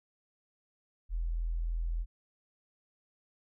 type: tone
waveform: sine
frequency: 41.64 Hz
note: E1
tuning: 18 cents sharp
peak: -30 dBFS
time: 1.09-2.06 s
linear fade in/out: 50 ms
effects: none